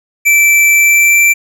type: tone with pitch glide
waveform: square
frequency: 2329 to 2345 Hz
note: D7 to D7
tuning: -15 to -3 cents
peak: -6 dBFS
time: 0.25-1.34 s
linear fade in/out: 20 ms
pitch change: +12 cents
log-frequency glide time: 0.72-1.2 s
effects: none